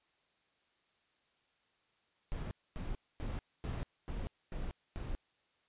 brown noise bursts, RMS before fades -39 dBFS, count 7, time 2.32-5.15 s, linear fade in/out 0 ms, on 190 ms, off 250 ms, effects white hiss -75 dBFS RMS until 5.68 s + resampled to 8000 Hz

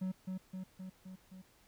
triangle tone with echo, 186.7 Hz, F#3, 16 cents sharp, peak -32 dBFS, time 0.01-0.12 s, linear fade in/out 10 ms, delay 260 ms, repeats 5, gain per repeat -3 dB, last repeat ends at 1.42 s, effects pink hiss -67 dBFS RMS until 1.67 s

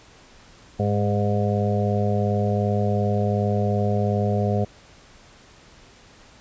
harmonic tone with a mistuned harmonic, 102.7 Hz, G#2, 19 cents flat, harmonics 1 / 2 / 4 / 5 / 6 / 7, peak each -22 / -25 / -28 / -29 / -30 / -30 dBFS, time 0.79-4.65 s, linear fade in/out 10 ms, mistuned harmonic 1, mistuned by +26 cents, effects pink hiss -50 dBFS RMS until 6.4 s + resampled to 16000 Hz

